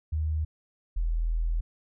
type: tone pair in turn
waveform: sine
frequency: 77.8 / 41.07 Hz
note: D#2 / E1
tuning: 0 / -6 cents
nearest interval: major seventh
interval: 1106 cents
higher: first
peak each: -25 / -24 dBFS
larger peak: second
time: 0.12-0.45 / 0.96-1.61 s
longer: second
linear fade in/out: 10 ms
effects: none